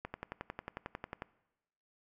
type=click train; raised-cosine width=0.5 ms; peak=-24 dBFS; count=14; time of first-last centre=0.05-1.221 s; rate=11.1 Hz; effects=noise-tail reverb RT60 1.0 s tail -21 dB re dry